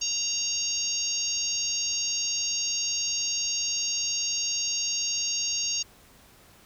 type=harmonic tone; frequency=930 Hz; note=A#5; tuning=4 cents flat; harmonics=3 / 4 / 5 / 6 / 7; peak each=-34 / -40 / -32 / -33 / -29 dBFS; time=0.01-5.83 s; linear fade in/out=10 ms; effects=pink hiss -55 dBFS RMS until 6.65 s